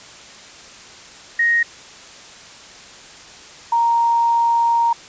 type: tone pair in turn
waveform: sine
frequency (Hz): 1870 / 932.3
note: A#6 / A#5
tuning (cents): +5 / 0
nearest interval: octave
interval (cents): 1205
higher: first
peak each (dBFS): -13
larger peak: neither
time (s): 1.39-1.63 / 3.72-4.93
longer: second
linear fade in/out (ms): 5
effects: white hiss -40 dBFS RMS until 5.08 s + resampled to 16000 Hz